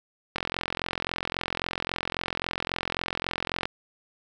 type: click train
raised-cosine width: 0.3 ms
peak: -11 dBFS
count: 145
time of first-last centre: 0.36-3.655 s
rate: 43.7 Hz
effects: none